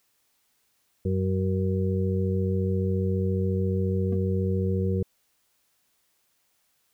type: harmonic tone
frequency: 94.4 Hz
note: F#2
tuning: 35 cents sharp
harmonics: 1 / 2 / 4 / 5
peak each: -25 / -28 / -31 / -32 dBFS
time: 1.05-5.03 s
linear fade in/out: 5 ms
type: tone with exponential decay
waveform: triangle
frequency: 230.9 Hz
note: A#3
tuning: 16 cents flat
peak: -25 dBFS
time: 4.12-4.2 s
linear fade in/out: 5 ms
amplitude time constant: 17 ms
effects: white hiss -70 dBFS RMS until 6.93 s